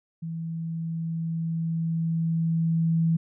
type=tone with level ramp; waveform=sine; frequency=164.2 Hz; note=E3; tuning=6 cents flat; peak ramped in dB=-30 to -19 dBFS; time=0.22-3.17 s; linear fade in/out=10 ms; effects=none